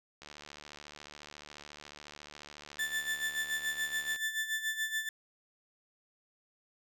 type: click train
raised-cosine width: 0.2 ms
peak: -30 dBFS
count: 293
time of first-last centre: 0.22-4.161 s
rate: 74.1 Hz
type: tone with tremolo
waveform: 35% pulse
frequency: 1760 Hz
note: A6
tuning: in tune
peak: -28 dBFS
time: 2.79-5.09 s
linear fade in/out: 2 ms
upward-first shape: sine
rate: 7 Hz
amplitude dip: 70%
effects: none